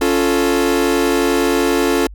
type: chord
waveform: 40% pulse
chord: Db augmented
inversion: none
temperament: equal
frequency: 277.2 / 349.2 / 440 Hz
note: Db4 / F4 / A4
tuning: 0 / 0 / 0 cents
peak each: -17 dBFS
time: 0.01-2.07 s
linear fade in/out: 5 ms
effects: added 50 Hz sine -32 dBFS peak until 2.14 s